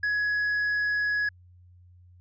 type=tone; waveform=triangle; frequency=1678 Hz; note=G#6; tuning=17 cents sharp; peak=-22 dBFS; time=0.03-1.29 s; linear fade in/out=5 ms; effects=added 89 Hz sine -51 dBFS peak until 2.2 s + resampled to 16000 Hz